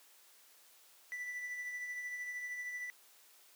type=tone with tremolo; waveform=triangle; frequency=1975.5 Hz; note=B6; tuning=in tune; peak=-36 dBFS; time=1.12-2.9 s; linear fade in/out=0 ms; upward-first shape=triangle; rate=13 Hz; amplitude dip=45%; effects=white hiss -63 dBFS RMS until 3.55 s + high-pass 400 Hz 12 dB/octave